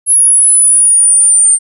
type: exponential sweep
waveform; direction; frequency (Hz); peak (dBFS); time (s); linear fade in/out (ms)
sine; down; 10610 to 8870; -4; 0.06-1.59; 50
effects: none